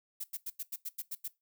violet noise bursts, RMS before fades -38 dBFS, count 9, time 0.2-1.282 s, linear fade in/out 10 ms, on 42 ms, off 88 ms, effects noise-tail reverb RT60 0.2 s tail -19 dB re dry

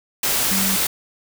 sine tone in noise, 193 Hz, G3, 27 cents flat, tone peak -23 dBFS, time 0.51-0.76 s, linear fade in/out 5 ms, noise white, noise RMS -20 dBFS, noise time 0.23-0.87 s, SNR -6 dB, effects none

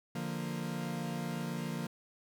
40% pulse chord, Bb major, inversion first, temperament equal, 146.83 / 174.61 / 233.1 Hz, D3 / F3 / Bb3, 0 / 0 / 0 cents, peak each -40 / -38 / -39 dBFS, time 0.15-1.87 s, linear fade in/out 5 ms, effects none

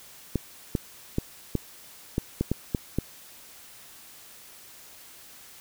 clicks, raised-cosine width 3 ms, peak -11 dBFS, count 9, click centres 0.357 / 0.752 / 1.184 / 1.553 / 2.181 / 2.41 / 2.516 / 2.748 / 2.986 s, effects white hiss -49 dBFS RMS until 5.6 s

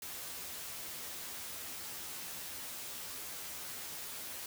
white noise with comb filter, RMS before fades -44 dBFS, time 0.02-4.46 s, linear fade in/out 2 ms, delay 12 ms, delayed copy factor +0.6, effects none

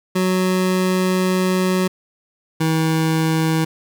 25% pulse tone pair in turn, 185 / 160.23 Hz, F#3 / E3, 0 / -49 cents, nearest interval major second, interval 249 cents, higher first, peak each -12 dBFS, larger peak neither, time 0.15-1.88 / 2.6-3.65 s, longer first, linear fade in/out 10 ms, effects none

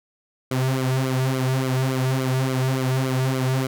sawtooth tone with flanger, 130.7 Hz, C3, 1 cent flat, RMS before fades -22 dBFS, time 0.51-3.67 s, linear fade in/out 5 ms, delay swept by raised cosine 1.1 to 3.9 ms, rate 3.5 Hz, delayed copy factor -0.75, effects none

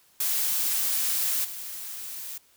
blue noise with level steps, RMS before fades -26 / -37 dBFS, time 0.2-2.38 s, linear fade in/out 5 ms, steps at 1.44 s, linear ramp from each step 10 ms, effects white hiss -61 dBFS RMS until 2.56 s

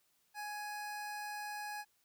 25% pulse tone, 834 Hz, G#5, 7 cents sharp, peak -37 dBFS, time 0.34-1.85 s, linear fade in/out 50 ms, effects white hiss -75 dBFS RMS until 2.04 s

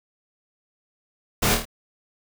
pink noise with echo, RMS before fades -21 dBFS, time 1.42-1.55 s, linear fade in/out 10 ms, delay 26 ms, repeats 4, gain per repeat -4 dB, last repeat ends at 1.654 s, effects none

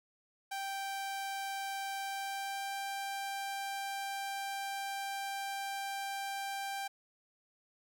sawtooth tone with pitch glide, 784 to 788.5 Hz, G5 to G5, 0 to +10 cents, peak -33 dBFS, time 0.51-6.88 s, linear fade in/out 10 ms, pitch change +10 cents, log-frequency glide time 1.98-2.79 s, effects none

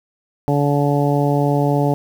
harmonic tone, 143.6 Hz, D3, 39 cents flat, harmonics 1 / 2 / 3 / 4 / 5 / 6, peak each -17 / -20 / -22 / -23 / -24 / -25 dBFS, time 0.48-1.94 s, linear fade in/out 0 ms, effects 7-bit

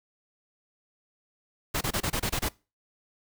pink noise bursts, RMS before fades -28 dBFS, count 8, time 1.74-2.49 s, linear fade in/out 10 ms, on 71 ms, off 26 ms, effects noise-tail reverb RT60 0.3 s tail -23 dB re dry

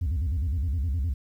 sine tone with vibrato, 75.3 Hz, D2, 44 cents sharp, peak -21 dBFS, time 0.01-1.14 s, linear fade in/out 10 ms, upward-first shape square, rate 9.7 Hz, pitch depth 240 cents each way, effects tanh soft clip ceiling -23 dBFS + 10-bit

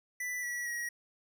square tone with pitch steps, 1981 / 1939 / 1903 Hz, B6 / B6 / A#6, +5 / -32 / +35 cents, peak -35 dBFS, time 0.2-0.89 s, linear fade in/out 5 ms, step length 230 ms, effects none

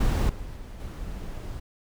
brown noise with level steps, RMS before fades -22 / -37 / -39 / -35 dBFS, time 0-1.6 s, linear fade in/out 10 ms, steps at 0.29 / 0.56 / 0.8 s, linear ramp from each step 5 ms, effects none

